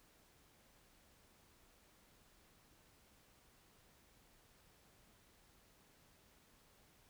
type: silence
effects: pink hiss -69 dBFS RMS until 7.09 s